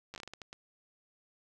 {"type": "slowing click train", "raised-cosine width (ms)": 0.2, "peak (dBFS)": -27, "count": 10, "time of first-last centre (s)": [0.14, 0.529], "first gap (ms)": 9, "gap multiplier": 1.37, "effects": []}